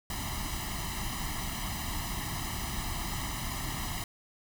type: noise with comb filter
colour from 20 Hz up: pink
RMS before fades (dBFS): -35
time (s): 0.1-4.04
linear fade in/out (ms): 2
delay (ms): 1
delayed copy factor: +0.95
effects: none